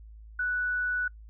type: tone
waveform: sine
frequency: 1480 Hz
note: F#6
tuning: in tune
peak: -26 dBFS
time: 0.39-1.08 s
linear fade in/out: 5 ms
effects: noise-tail reverb RT60 0.1 s tail -26 dB re dry + added 54 Hz sine -45 dBFS peak until 1.29 s